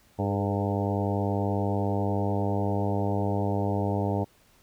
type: harmonic tone with a mistuned harmonic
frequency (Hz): 100.2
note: G2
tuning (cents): +38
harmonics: 1 / 2 / 3 / 4 / 5 / 6 / 7 / 8 / 9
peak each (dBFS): -28 / -31 / -33 / -34 / -35 / -36 / -36 / -37 / -38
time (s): 0.18-4.25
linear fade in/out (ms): 20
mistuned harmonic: 4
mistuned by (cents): +43
effects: pink hiss -61 dBFS RMS until 4.62 s